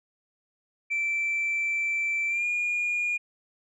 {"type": "tone with pitch glide", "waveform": "sine", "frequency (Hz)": [2335, 2430], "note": ["D7", "D#7"], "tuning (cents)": [-11, -42], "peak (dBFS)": -23, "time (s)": [0.9, 3.18], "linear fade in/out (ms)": 20, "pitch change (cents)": 69, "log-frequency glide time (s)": [2.28, 2.46], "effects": ["tanh soft clip ceiling -22 dBFS"]}